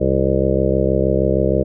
harmonic tone, 66.4 Hz, C2, 26 cents sharp, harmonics 1 / 2 / 3 / 5 / 6 / 7 / 8 / 9, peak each -22 / -22 / -22 / -22 / -22 / -22 / -22 / -22 dBFS, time 0-1.64 s, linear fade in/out 20 ms, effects none

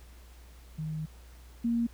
sine tone pair in turn, 156.1 / 233.9 Hz, D#3 / A#3, +6 / +6 cents, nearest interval perfect fifth, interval 700 cents, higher second, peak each -32 / -25 dBFS, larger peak second, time 0.78-1.06 / 1.64-1.87 s, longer first, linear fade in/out 10 ms, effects added 60 Hz sine -49 dBFS peak until 1.93 s + pink hiss -59 dBFS RMS until 1.93 s

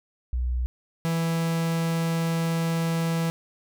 sine / 45% pulse tone pair in turn, 61.74 / 165.12 Hz, B1 / E3, 0 / +3 cents, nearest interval octave + perfect fourth, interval 1703 cents, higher second, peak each -23 / -23 dBFS, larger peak neither, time 0.33-0.66 / 1.05-3.3 s, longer second, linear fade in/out 0 ms, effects none

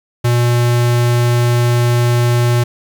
square tone, 120.4 Hz, B2, 44 cents flat, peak -11 dBFS, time 0.24-2.64 s, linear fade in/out 10 ms, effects 8-bit

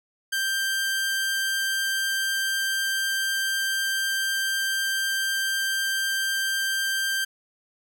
sawtooth tone, 1576 Hz, G6, 9 cents sharp, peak -20 dBFS, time 0.32-7.25 s, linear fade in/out 10 ms, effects none

